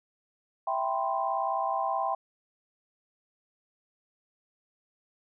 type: chord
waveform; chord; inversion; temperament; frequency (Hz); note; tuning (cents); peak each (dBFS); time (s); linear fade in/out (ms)
sine; C major seventh; first; equal; 659.3 / 784 / 987.8 / 1046.5; E5 / G5 / B5 / C6; 0 / 0 / 0 / 0; -33 / -30 / -35 / -32; 0.67-2.15; 5
effects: none